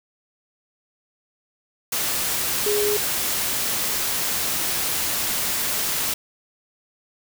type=tone in noise; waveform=sine; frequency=415.3 Hz; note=G#4; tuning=in tune; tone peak=-20 dBFS; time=2.66-2.97 s; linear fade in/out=5 ms; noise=white; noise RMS=-24 dBFS; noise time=1.92-6.14 s; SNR=+1 dB; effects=none